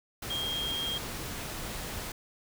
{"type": "tone in noise", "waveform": "sine", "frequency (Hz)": 3228, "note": "G#7", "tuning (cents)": -50, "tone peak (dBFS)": -31, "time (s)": [0.3, 0.98], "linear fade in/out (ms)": 5, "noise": "pink", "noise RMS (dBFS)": -38, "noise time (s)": [0.22, 2.12], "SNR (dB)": 4, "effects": []}